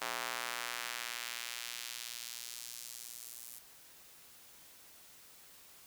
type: tone with high-pass filter sweep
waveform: square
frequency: 59.5 Hz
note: A#1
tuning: 36 cents sharp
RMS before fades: -43 dBFS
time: 0.01-3.59 s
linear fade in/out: 5 ms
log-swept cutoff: 940 to 9700 Hz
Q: 0.85
effects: white hiss -58 dBFS RMS until 5.86 s